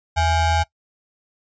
square ring-modulated tone, 372.9 Hz, F#4, 14 cents sharp, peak -14 dBFS, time 0.16-0.64 s, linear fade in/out 20 ms, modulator 455 Hz, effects noise-tail reverb RT60 0.1 s tail -20 dB re dry + resampled to 16000 Hz

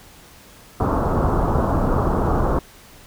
pink low-pass noise, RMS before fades -19 dBFS, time 0.8-2.59 s, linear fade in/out 2 ms, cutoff 1300 Hz, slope 48 dB/octave, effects pink hiss -46 dBFS RMS until 3.06 s

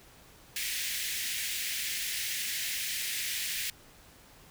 pink high-pass noise, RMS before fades -34 dBFS, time 0.56-3.7 s, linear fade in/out 2 ms, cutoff 1800 Hz, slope 48 dB/octave, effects pink hiss -56 dBFS RMS until 4.5 s

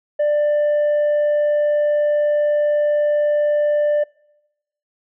triangle tone with tanh clipping, 592 Hz, D5, 14 cents sharp, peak -15 dBFS, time 0.19-4.04 s, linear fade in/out 10 ms, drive 7 dB, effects noise-tail reverb RT60 0.9 s tail -24 dB re dry

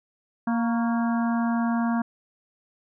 harmonic tone with a mistuned harmonic, 233.1 Hz, A#3, in tune, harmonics 1 / 3 / 4 / 5 / 6 / 7, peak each -22 / -32 / -34 / -36 / -38 / -39 dBFS, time 0.47-2.02 s, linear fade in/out 5 ms, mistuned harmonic 5, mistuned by -62 cents, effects none

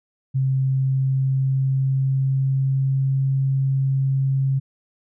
sine tone with pitch glide, 133.1 to 134.96 Hz, C3 to C#3, +30 to -46 cents, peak -17 dBFS, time 0.34-4.6 s, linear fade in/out 20 ms, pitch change +24 cents, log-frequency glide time 0.64-3.28 s, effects none

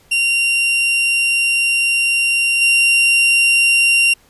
40% pulse tone with level steps, 2764 Hz, F7, 19 cents flat, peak -12 / -9 dBFS, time 0.11-4.14 s, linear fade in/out 10 ms, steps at 2.61 s, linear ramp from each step 10 ms, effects pink hiss -52 dBFS RMS until 4.29 s + resampled to 32000 Hz

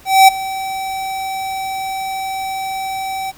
square tone with ADSR envelope, 769 Hz, G5, 33 cents flat, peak -3 dBFS, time 0.05-3.32 s, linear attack 230 ms, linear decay 12 ms, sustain -18 dB, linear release 26 ms, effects pink hiss -44 dBFS RMS until 3.37 s

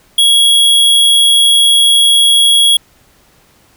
square tone, 3322 Hz, G#7, in tune, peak -6 dBFS, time 0.18-2.77 s, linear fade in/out 5 ms, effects pink hiss -49 dBFS RMS until 3.76 s

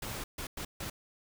pink noise bursts at uneven times, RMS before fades -39 dBFS, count 4, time 0.02-0.24 / 0.38-0.47 / 0.57-0.65 / 0.8-0.9 s, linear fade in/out 5 ms, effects none

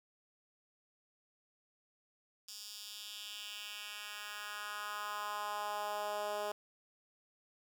10% pulse tone with high-pass filter sweep, 207.7 Hz, G#3, in tune, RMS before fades -42 dBFS, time 2.48-6.52 s, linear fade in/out 5 ms, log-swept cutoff 5000 to 520 Hz, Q 2.1, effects none

